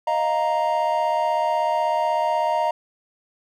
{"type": "chord", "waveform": "triangle", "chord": "Eb suspended second", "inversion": "none", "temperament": "equal", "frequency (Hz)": [622.3, 698.5, 932.3], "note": ["Eb5", "F5", "Bb5"], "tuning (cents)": [0, 0, 0], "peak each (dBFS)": [-22, -23, -20], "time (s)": [0.07, 2.71], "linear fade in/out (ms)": 5, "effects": []}